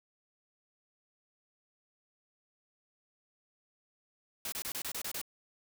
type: noise bursts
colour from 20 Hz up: white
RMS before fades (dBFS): -38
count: 8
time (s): 4.45-5.215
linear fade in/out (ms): 2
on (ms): 72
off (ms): 27
effects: none